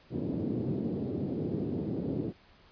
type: band-pass noise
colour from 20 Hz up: white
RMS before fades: -33 dBFS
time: 0.1-2.33 s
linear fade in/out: 50 ms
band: 100 to 370 Hz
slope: 24 dB/octave
effects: pink hiss -60 dBFS RMS until 2.71 s + resampled to 11025 Hz